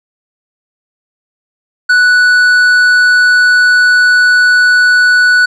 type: tone with tanh clipping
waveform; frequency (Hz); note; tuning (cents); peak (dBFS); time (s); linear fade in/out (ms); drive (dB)
sine; 1480; F#6; 0; -6; 1.89-5.46; 10; 8
effects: none